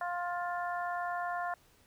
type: harmonic tone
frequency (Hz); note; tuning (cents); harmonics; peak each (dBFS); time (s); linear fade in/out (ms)
351.7; F4; +12; 2 / 3 / 4 / 5; -35 / -39 / -41 / -43; 0.01-1.54; 2
effects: pink hiss -65 dBFS RMS until 1.86 s